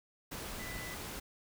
sine tone in noise, 1994 Hz, B6, 16 cents sharp, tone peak -45 dBFS, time 0.59-0.95 s, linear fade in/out 10 ms, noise pink, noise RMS -43 dBFS, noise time 0.31-1.2 s, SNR -5 dB, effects none

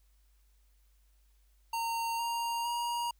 square tone with pitch steps, 920 / 933.9 / 948.1 Hz, A#5 / A#5 / A#5, -23 / +3 / +29 cents, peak -32 dBFS, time 1.73-3.11 s, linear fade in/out 5 ms, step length 460 ms, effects added 50 Hz sine -63 dBFS peak until 3.19 s + white hiss -75 dBFS RMS until 3.19 s

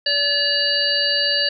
harmonic tone, 574 Hz, D5, 40 cents flat, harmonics 1 / 3 / 5 / 7 / 8, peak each -27 / -24 / -24 / -26 / -19 dBFS, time 0.06-1.49 s, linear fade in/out 5 ms, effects none

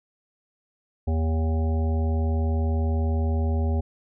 harmonic tone, 80 Hz, D#2, 49 cents sharp, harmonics 1 / 3 / 5 / 7 / 9 / 10, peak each -21 / -31 / -35 / -38 / -40 / -41 dBFS, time 1.07-3.81 s, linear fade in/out 10 ms, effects none

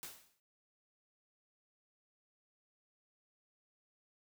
white noise with exponential decay, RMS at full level -44 dBFS, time 0.03-0.4 s, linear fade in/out 0 ms, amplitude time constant 80 ms, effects none

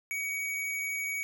square tone, 2256 Hz, C#7, 30 cents sharp, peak -32 dBFS, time 0.11-1.23 s, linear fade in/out 0 ms, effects none

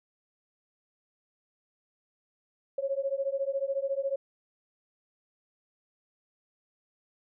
sine beating tone pair, 541 / 555 Hz, C#5 / C#5, -42 / +2 cents, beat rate 14 Hz, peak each -31 dBFS, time 2.78-4.16 s, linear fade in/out 5 ms, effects none

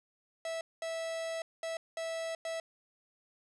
45% pulse tone bursts at uneven times, 655 Hz, E5, 11 cents flat, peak -35 dBFS, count 5, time 0.45-0.61 / 0.82-1.42 / 1.63-1.77 / 1.97-2.35 / 2.45-2.6 s, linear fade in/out 2 ms, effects resampled to 22050 Hz + 12-bit

